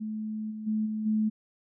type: tone with level steps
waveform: sine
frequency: 216 Hz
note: A3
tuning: 32 cents flat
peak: -31 / -35 / -25 / -29 / -23 dBFS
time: 0-1.3 s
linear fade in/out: 20 ms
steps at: 0.5 / 0.66 / 0.85 / 1.05 s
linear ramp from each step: 20 ms
effects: none